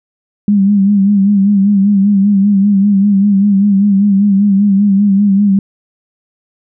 sine tone with vibrato, 200 Hz, G3, 35 cents sharp, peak -6 dBFS, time 0.48-5.59 s, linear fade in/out 2 ms, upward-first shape sine, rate 5.1 Hz, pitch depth 62 cents each way, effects none

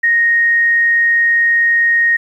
sine tone, 1864.7 Hz, A#6, in tune, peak -9 dBFS, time 0.03-2.17 s, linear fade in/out 10 ms, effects 8-bit

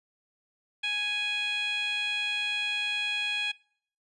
15% pulse tone with band-pass filter, 830.6 Hz, G#5, in tune, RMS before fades -30 dBFS, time 0.83-3.52 s, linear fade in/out 10 ms, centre 2900 Hz, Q 3.8, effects noise-tail reverb RT60 0.6 s tail -24 dB re dry + resampled to 24000 Hz

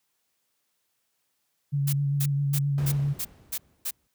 sine tone with vibrato, 141.3 Hz, C#3, 34 cents sharp, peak -22 dBFS, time 1.72-3.14 s, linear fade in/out 20 ms, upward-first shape sine, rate 7.6 Hz, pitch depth 24 cents each way
blue noise bursts, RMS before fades -30 dBFS, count 7, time 1.87-3.91 s, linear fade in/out 10 ms, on 60 ms, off 270 ms
brown noise with exponential decay, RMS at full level -30 dBFS, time 2.78-4.07 s, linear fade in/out 1 ms, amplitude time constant 280 ms
effects white hiss -75 dBFS RMS until 4.14 s + high-pass 80 Hz 12 dB/octave

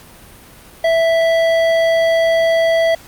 triangle tone with hard clipping, 659.3 Hz, E5, in tune, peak -13 dBFS, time 0.84-2.95 s, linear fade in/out 5 ms, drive 15 dB, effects pink hiss -41 dBFS RMS until 3.07 s + Opus 48 kbps

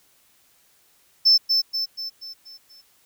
triangle tone with echo, 5290 Hz, E8, 5 cents sharp, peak -9 dBFS, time 1.25-1.38 s, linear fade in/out 20 ms, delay 240 ms, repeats 6, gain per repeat -6 dB, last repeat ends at 2.82 s, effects tanh soft clip ceiling -9 dBFS + white hiss -60 dBFS RMS until 3.05 s

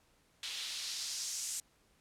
white noise with band-pass filter sweep, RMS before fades -40 dBFS, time 0.43-1.6 s, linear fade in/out 2 ms, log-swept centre 3200 to 7600 Hz, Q 1.9, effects pink hiss -70 dBFS RMS until 2 s + low-pass 12000 Hz 12 dB/octave

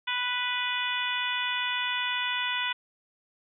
harmonic tone, 493.9 Hz, B4, in tune, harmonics 2 / 3 / 4 / 5 / 6 / 7, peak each -34 / -34 / -34 / -34 / -34 / -34 dBFS, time 0.07-2.73 s, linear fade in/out 10 ms, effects none

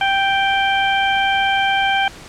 harmonic tone, 784 Hz, G5, in tune, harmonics 1 / 2 / 3 / 4, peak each -17 / -20 / -22 / -23 dBFS, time 0.01-2.08 s, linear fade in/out 2 ms, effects pink hiss -38 dBFS RMS until 2.28 s + low-pass 8000 Hz 12 dB/octave

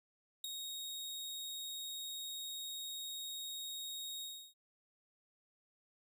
sawtooth tone with ADSR envelope, 3755 Hz, A#7, 12 cents sharp, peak -32 dBFS, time 0.44-4.54 s, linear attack 4 ms, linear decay 7 ms, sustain -7 dB, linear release 320 ms, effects none

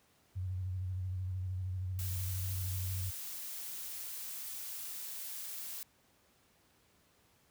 sine tone with vibrato, 92.5 Hz, F#2, in tune, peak -34 dBFS, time 0.35-3.11 s, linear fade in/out 20 ms, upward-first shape square, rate 13 Hz, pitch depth 36 cents each way
blue noise, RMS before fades -43 dBFS, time 1.99-5.83 s, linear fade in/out 0 ms
effects pink hiss -69 dBFS RMS until 7.5 s + high-pass 60 Hz 12 dB/octave

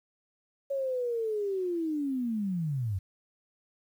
sine linear sweep, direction down, 558 to 88.6 Hz, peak -28 dBFS, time 0.7-2.99 s, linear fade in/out 10 ms, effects 10-bit

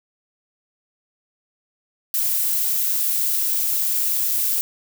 violet noise, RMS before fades -21 dBFS, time 2.14-4.61 s, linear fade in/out 0 ms, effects none

